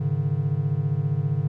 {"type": "chord", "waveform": "triangle", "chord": "Ab suspended fourth", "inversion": "none", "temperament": "equal with one note detuned", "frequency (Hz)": [103.83, 138.59, 153.69], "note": ["Ab2", "Db3", "Eb3"], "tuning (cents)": [0, 0, -21], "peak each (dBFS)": [-27, -22, -24], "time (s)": [0, 1.48], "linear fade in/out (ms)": 10, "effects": []}